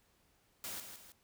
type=noise with echo; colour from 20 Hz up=white; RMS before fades=-43 dBFS; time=0.64-0.8 s; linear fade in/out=0 ms; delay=160 ms; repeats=2; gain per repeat=-7 dB; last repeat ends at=1.12 s; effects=pink hiss -72 dBFS RMS until 1.23 s